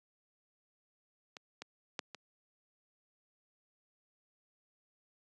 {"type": "clicks", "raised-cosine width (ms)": 0.2, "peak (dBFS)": [-29, -26, -18, -28], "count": 4, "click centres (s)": [1.368, 1.62, 1.992, 2.147], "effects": ["high-pass 200 Hz 12 dB/octave", "resampled to 24000 Hz"]}